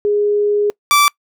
sine / sawtooth tone pair in turn, 413.5 / 1163.2 Hz, G#4 / D6, -8 / -17 cents, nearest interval octave + tritone, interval 1791 cents, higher second, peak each -12 / -5 dBFS, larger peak second, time 0.05-0.7 / 0.91-1.08 s, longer first, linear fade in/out 0 ms, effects noise-tail reverb RT60 0.1 s tail -25 dB re dry

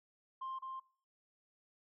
sine tone with echo, 1054 Hz, C6, 12 cents sharp, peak -38 dBFS, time 0.41-0.59 s, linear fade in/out 10 ms, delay 210 ms, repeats 1, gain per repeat -3 dB, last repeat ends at 0.8 s, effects noise-tail reverb RT60 0.6 s tail -23 dB re dry + tanh soft clip ceiling -37 dBFS

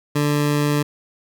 20% pulse tone, 146.83 Hz, D3, in tune, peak -12 dBFS, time 0.15-0.83 s, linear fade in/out 10 ms, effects none

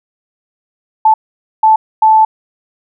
sine tone bursts at uneven times, 875 Hz, A5, 10 cents flat, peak -4 dBFS, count 3, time 1.05-1.14 / 1.63-1.76 / 2.02-2.25 s, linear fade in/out 5 ms, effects none

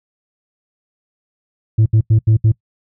sine tone bursts at uneven times, 110 Hz, A2, in tune, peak -5 dBFS, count 5, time 1.78-1.86 / 1.93-2.01 / 2.1-2.19 / 2.27-2.37 / 2.44-2.52 s, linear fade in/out 10 ms, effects noise-tail reverb RT60 0.1 s tail -24 dB re dry + tanh soft clip ceiling -7 dBFS

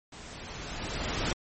pink noise with level ramp, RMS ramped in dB -46 to -29 dBFS, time 0.12-1.33 s, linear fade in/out 5 ms, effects MP3 32 kbps

